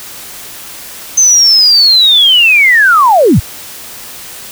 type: linear sweep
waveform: sine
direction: down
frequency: 6272 to 61.9 Hz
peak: -3 dBFS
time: 1.17-3.4 s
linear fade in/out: 10 ms
effects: white hiss -28 dBFS RMS until 4.51 s